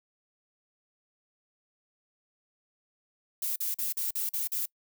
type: noise bursts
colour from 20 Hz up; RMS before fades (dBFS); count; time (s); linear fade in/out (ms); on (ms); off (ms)
violet; -31; 7; 3.42-4.658; 5; 140; 43
effects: noise-tail reverb RT60 0.1 s tail -25 dB re dry